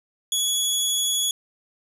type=tone; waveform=20% pulse; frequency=3372 Hz; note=G#7; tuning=26 cents sharp; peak=-15 dBFS; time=0.32-1.31 s; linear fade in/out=2 ms; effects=none